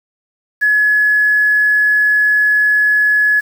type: tone with quantisation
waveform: sine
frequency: 1697 Hz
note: G#6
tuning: 37 cents sharp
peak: -9 dBFS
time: 0.61-3.41 s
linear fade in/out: 20 ms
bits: 6
effects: none